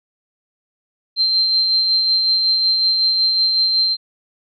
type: tone with tremolo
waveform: sine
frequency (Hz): 4138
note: C8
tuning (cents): -20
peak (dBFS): -12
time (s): 1.16-3.97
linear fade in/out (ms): 50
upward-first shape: sine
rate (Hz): 5.4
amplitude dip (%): 30
effects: none